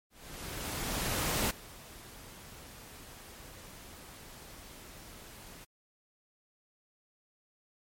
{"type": "noise with ADSR envelope", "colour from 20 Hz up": "pink", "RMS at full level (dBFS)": -30, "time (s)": [0.1, 5.65], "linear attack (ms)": 1400, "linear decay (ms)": 13, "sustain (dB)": -20, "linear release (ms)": 15, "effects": ["MP3 64 kbps"]}